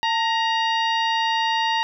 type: harmonic tone with a mistuned harmonic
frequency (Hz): 940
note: A#5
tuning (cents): +14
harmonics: 1 / 2 / 3 / 4 / 5 / 6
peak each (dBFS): -21 / -26 / -27 / -30 / -35 / -44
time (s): 0.03-1.83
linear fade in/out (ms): 0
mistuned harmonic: 1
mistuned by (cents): -75
effects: none